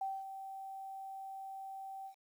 sine tone with ADSR envelope, 775 Hz, G5, 20 cents flat, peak -34 dBFS, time 0.01-2.15 s, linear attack 5 ms, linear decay 220 ms, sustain -9 dB, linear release 93 ms, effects 11-bit

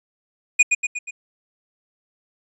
square tone with echo, 2459 Hz, D#7, 21 cents flat, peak -10 dBFS, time 0.59-0.63 s, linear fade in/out 10 ms, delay 120 ms, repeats 4, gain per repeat -5 dB, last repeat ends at 1.11 s, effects resampled to 24000 Hz

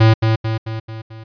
square tone with echo, 111.3 Hz, A2, 20 cents sharp, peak -8 dBFS, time 0-0.14 s, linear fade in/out 10 ms, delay 220 ms, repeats 5, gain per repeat -5 dB, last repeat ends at 1.24 s, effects resampled to 11025 Hz

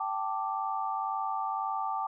sine chord, G suspended second, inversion none, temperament equal with one note detuned, 778.1 / 880 / 1174.7 Hz, G5 / A5 / D6, -13 / 0 / 0 cents, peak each -34 dBFS, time 0-2.07 s, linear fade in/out 5 ms, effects none

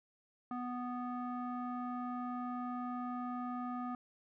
square tone with low-pass filter, 246.9 Hz, B3, in tune, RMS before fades -40 dBFS, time 0.51-3.95 s, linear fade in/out 2 ms, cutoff 1100 Hz, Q 5.7, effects none

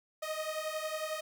sawtooth beating tone pair, 618 / 629 Hz, D#5 / D#5, -12 / +19 cents, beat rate 11 Hz, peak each -34 / -34 dBFS, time 0.22-1.21 s, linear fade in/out 10 ms, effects 10-bit

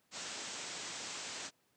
white low-pass noise, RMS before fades -44 dBFS, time 0.11-1.51 s, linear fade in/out 50 ms, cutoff 8100 Hz, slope 96 dB/octave, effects pink hiss -74 dBFS RMS until 1.76 s + high-pass 150 Hz 12 dB/octave

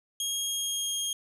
20% pulse tone with pitch glide, 3267 to 3243 Hz, G#7 to G#7, -29 to -42 cents, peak -23 dBFS, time 0.2-1.13 s, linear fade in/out 2 ms, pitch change -13 cents, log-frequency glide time 0.44-0.96 s, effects none

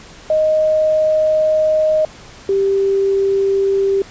sine tone pair in turn, 622.3 / 392 Hz, D#5 / G4, 0 / 0 cents, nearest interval minor sixth, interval 800 cents, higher first, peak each -11 / -12 dBFS, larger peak first, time 0.3-2.05 / 2.49-4.02 s, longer first, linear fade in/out 2 ms, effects pink hiss -39 dBFS RMS until 4.1 s + resampled to 16000 Hz

